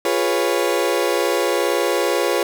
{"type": "chord", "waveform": "35% pulse", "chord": "C# dominant seventh", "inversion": "first", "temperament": "equal with one note detuned", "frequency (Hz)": [349.2, 411.5, 493.9, 554.4], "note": ["E#4", "G#4", "B4", "C#5"], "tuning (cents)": [0, -16, 0, 0], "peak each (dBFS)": -21, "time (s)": [0.05, 2.43], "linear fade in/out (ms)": 2, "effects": []}